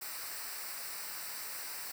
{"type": "noise with comb filter", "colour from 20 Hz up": "white", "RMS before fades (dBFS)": -42, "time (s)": [0.01, 1.92], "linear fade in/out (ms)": 10, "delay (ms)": 0.3, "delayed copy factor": -0.7, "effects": []}